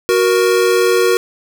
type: tone pair together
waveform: square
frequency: 370 / 470.4 Hz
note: F#4 / A#4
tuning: 0 / +16 cents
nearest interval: major third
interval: 416 cents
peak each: -14 dBFS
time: 0.09-1.17 s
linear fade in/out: 0 ms
effects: none